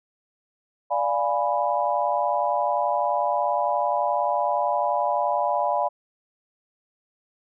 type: chord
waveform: sine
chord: D diminished seventh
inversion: none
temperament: equal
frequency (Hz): 587.3 / 698.5 / 830.6 / 987.8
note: D5 / F5 / Ab5 / Cb6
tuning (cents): 0 / 0 / 0 / 0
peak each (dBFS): -26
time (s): 0.9-5.89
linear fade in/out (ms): 20
effects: none